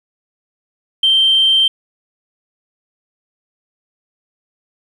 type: tone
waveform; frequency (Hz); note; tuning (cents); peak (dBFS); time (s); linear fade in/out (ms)
sine; 3136; G7; 0; -8; 1.03-1.68; 5
effects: tanh soft clip ceiling -4 dBFS + 8-bit